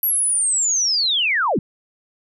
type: linear sweep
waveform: sine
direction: down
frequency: 11790 to 130.81 Hz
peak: -16 dBFS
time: 0.03-1.59 s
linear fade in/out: 2 ms
effects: none

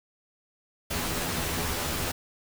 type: noise with comb filter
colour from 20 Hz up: pink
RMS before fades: -30 dBFS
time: 0.9-2.12 s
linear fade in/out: 10 ms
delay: 12 ms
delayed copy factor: +0.75
effects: none

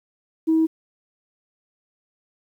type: tone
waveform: sine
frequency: 321.1 Hz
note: E4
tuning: 45 cents flat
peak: -14 dBFS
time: 0.47-0.67 s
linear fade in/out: 20 ms
effects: tanh soft clip ceiling -11 dBFS + 9-bit

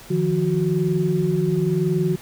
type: tone cluster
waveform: sine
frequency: 153.1 / 174 / 368.5 Hz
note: D#3 / F3 / F#4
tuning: -28 / -6 / -7 cents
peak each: -22 dBFS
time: 0.1-2.16 s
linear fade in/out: 10 ms
effects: pink hiss -43 dBFS RMS until 2.21 s

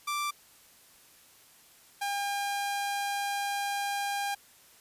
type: tone pair in turn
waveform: sawtooth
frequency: 1174.7 / 804.8 Hz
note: D6 / G5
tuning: 0 / +45 cents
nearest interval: perfect fifth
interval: 655 cents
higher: first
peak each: -26 dBFS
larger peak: neither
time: 0.07-0.31 / 2.01-4.35 s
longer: second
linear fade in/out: 10 ms
effects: white hiss -58 dBFS RMS until 4.8 s + resampled to 32000 Hz

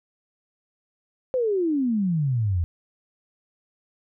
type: exponential sweep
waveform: sine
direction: down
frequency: 528 to 81 Hz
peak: -20 dBFS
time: 1.34-2.64 s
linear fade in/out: 0 ms
effects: none

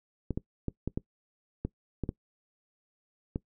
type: clicks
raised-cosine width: 3 ms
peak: -18 dBFS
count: 9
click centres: 0.307 / 0.375 / 0.683 / 0.876 / 0.975 / 1.65 / 2.037 / 2.091 / 3.359 s
effects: noise-tail reverb RT60 0.1 s tail -21 dB re dry

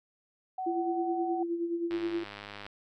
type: tone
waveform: sine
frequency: 750 Hz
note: F#5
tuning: 23 cents sharp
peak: -32 dBFS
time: 0.58-1.43 s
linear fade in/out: 5 ms
type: tone with tremolo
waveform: sine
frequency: 340 Hz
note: F4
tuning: 46 cents flat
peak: -27 dBFS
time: 0.66-2.24 s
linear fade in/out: 10 ms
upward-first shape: sine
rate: 9.5 Hz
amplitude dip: 55%
type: click train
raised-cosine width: 0.3 ms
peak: -26 dBFS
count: 78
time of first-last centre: 1.91-2.665 s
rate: 102 Hz
effects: none

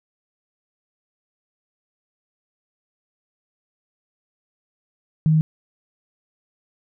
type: tone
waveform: sine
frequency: 156.9 Hz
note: D#3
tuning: 15 cents sharp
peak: -13 dBFS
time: 5.26-5.41 s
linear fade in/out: 0 ms
effects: none

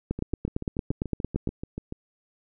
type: two click trains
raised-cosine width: 3 ms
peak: -20 / -13 dBFS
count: 13 / 13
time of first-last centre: 0.19-1.924 / 0.11-1.474 s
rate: 6.92 / 8.8 Hz
effects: none

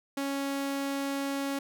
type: tone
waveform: sawtooth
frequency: 277 Hz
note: C#4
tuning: 1 cent flat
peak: -26 dBFS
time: 0.17-1.59 s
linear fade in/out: 5 ms
effects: none

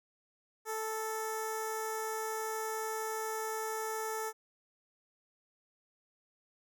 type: tone with notch filter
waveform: 10% pulse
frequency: 439.3 Hz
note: A4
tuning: 3 cents flat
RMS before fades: -37 dBFS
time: 0.65-4.33 s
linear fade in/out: 50 ms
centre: 2800 Hz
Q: 0.59
effects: none

